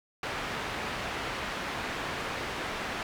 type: low-pass noise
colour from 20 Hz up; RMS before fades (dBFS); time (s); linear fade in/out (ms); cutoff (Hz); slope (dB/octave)
white; -35; 0.23-3.03; 2; 2100; 12
effects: none